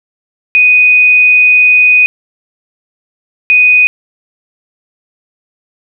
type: tone bursts at uneven times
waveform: sine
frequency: 2489 Hz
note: D#7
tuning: in tune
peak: -3 dBFS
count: 2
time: 0.55-2.06 / 3.5-3.87 s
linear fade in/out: 0 ms
effects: none